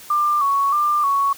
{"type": "tone with vibrato", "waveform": "sine", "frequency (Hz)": 1152, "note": "D6", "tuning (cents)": -34, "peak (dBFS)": -15, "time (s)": [0.1, 1.33], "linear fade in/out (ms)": 5, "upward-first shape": "square", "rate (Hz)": 1.6, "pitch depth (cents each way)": 59, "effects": ["white hiss -41 dBFS RMS until 1.37 s"]}